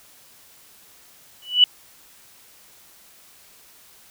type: tone with exponential growth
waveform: sine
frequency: 2960 Hz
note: F#7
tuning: in tune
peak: -6 dBFS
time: 1.42-1.64 s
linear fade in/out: 2 ms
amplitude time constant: 46 ms
effects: white hiss -51 dBFS RMS until 4.1 s